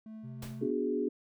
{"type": "tone with tremolo", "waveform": "triangle", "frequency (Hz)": 219, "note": "A3", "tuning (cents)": -8, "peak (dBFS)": -40, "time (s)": [0.06, 0.71], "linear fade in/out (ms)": 2, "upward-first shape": "triangle", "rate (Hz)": 2.6, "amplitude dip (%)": 45}
{"type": "tone", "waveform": "triangle", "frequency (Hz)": 129.6, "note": "C3", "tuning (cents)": -16, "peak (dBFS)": -40, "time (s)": [0.23, 0.67], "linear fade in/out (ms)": 20}
{"type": "noise with exponential decay", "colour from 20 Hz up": "pink", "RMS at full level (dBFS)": -42, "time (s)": [0.42, 0.7], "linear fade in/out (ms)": 5, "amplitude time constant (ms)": 60}
{"type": "chord", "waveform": "sine", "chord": "G# half-diminished seventh", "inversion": "first", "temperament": "equal", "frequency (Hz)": [246.9, 293.7, 370, 415.3], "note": ["B3", "D4", "F#4", "G#4"], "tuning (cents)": [0, 0, 0, 0], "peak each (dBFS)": [-35, -35, -35, -33], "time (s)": [0.61, 1.09], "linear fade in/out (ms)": 10}
{"effects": []}